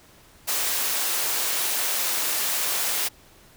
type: high-pass noise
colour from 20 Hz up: white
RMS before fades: -25 dBFS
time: 0.47-3.09 s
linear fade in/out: 20 ms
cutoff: 400 Hz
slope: 12 dB/octave
effects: pink hiss -53 dBFS RMS until 3.56 s